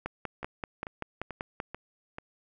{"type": "two click trains", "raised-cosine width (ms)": 0.5, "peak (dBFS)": [-18, -23], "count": [9, 5], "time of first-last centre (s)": [[0.06, 1.601], [0.43, 2.184]], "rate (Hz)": [5.19, 2.28], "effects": []}